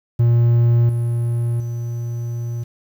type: tone with level steps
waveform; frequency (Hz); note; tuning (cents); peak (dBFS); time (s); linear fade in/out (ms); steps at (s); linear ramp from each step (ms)
triangle; 118.3; A#2; +26; -9 / -15 / -20; 0.19-2.64; 10; 0.89 / 1.6; 2
effects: 8-bit